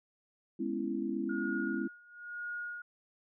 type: chord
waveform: sine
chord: C# minor seventh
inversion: second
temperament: just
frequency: 207.9 / 249.5 / 277.2 / 332.6 Hz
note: G#3 / B3 / C#4 / E4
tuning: +2 / +18 / 0 / +16 cents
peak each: -38 / -38 / -38 / -36 dBFS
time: 0.59-1.88 s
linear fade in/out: 10 ms
type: tone with tremolo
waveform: sine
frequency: 1437 Hz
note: F6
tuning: 49 cents sharp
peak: -36 dBFS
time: 1.29-2.82 s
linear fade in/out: 5 ms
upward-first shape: sine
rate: 1 Hz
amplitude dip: 90%
effects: none